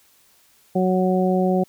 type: harmonic tone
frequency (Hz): 185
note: F#3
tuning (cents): 0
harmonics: 1 / 2 / 3 / 4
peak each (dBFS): -19 / -22 / -24 / -25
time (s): 0.75-1.64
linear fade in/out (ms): 10
effects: white hiss -57 dBFS RMS until 1.68 s